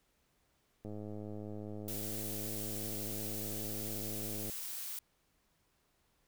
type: click train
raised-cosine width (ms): 2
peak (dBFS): -32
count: 384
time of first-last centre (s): 0.85-4.498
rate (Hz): 105
type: noise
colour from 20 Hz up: blue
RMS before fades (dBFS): -42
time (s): 1.88-4.99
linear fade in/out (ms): 2
effects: pink hiss -75 dBFS RMS until 6.27 s